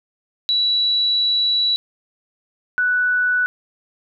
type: tone pair in turn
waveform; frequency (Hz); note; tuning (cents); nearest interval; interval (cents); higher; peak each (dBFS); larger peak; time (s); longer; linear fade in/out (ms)
sine; 3929 / 1482.8; B7 / F#6; -10 / +3; octave + perfect fourth; 1687; first; -15; neither; 0.49-1.76 / 2.78-3.46; first; 0
effects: none